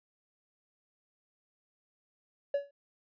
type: tone with exponential decay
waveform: triangle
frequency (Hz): 566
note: C#5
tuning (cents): +36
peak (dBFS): -21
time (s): 2.54-2.71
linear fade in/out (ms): 5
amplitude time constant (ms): 35
effects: tanh soft clip ceiling -20 dBFS + resampled to 11025 Hz